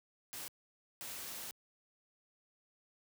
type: noise bursts at uneven times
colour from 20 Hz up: white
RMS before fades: -45 dBFS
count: 2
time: 0.33-0.48 / 1.01-1.51 s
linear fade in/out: 0 ms
effects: high-pass 80 Hz 12 dB/octave